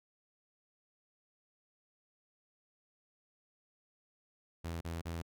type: tone bursts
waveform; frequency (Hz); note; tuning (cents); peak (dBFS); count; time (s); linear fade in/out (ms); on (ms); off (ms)
sawtooth; 83.5; E2; +23; -34; 3; 4.64-5.222; 10; 170; 36
effects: none